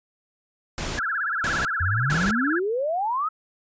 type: noise bursts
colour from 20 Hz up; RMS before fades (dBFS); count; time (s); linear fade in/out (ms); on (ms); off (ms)
pink; -29; 3; 0.78-2.31; 0; 210; 450
type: tone with vibrato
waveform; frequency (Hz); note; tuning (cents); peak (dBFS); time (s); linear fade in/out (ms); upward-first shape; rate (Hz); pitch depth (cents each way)
sine; 1502; F#6; +26; -23; 0.97-2.6; 20; sine; 17; 230
type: exponential sweep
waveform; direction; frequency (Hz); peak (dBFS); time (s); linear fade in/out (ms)
sine; up; 82.41 to 1318.5; -22; 1.8-3.29; 10
effects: resampled to 16000 Hz